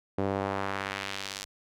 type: tone with band-pass filter sweep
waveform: sawtooth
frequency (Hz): 98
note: G2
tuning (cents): 0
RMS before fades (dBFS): -33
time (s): 0.18-1.45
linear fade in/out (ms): 5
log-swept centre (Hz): 440 to 6000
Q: 1
effects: none